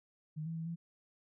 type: tone with pitch steps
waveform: sine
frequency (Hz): 154.6 / 164 / 162.8 / 168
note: D#3 / E3 / E3 / E3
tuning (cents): -11 / -9 / -21 / +33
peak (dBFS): -37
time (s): 0.36-0.76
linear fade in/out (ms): 20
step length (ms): 100
effects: none